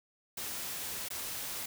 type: noise with dropouts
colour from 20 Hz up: white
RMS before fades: -39 dBFS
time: 0.37-1.66 s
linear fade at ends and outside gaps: 5 ms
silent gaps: 1.086-1.103 s
effects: none